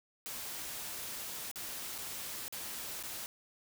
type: noise with dropouts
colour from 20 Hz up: white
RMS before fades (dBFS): -42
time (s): 0.26-3.26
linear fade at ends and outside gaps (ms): 0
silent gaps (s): 1.514-1.558 / 1.98-1.985 / 2.481-2.525 / 3.027-3.036
effects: none